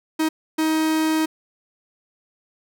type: tone bursts at uneven times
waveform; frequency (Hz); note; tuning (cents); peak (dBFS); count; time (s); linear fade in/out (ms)
45% pulse; 315.5; D#4; +24; -18; 2; 0.19-0.29 / 0.58-1.26; 10
effects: none